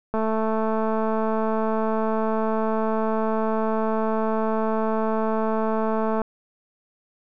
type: click train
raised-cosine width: 1 ms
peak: -12 dBFS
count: 1338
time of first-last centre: 0.14-6.217 s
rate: 220 Hz
effects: none